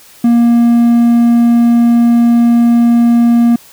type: tone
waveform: triangle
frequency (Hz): 235.7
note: A#3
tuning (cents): +19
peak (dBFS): -3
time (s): 0.24-3.56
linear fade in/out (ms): 5
effects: white hiss -40 dBFS RMS until 3.72 s